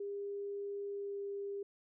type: tone with pitch glide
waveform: sine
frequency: 402.8 to 400.5 Hz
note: G4 to G4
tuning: +47 to +37 cents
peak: -38 dBFS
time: 0-1.63 s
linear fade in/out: 5 ms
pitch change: -10 cents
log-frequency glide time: 0.88-1.2 s
effects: none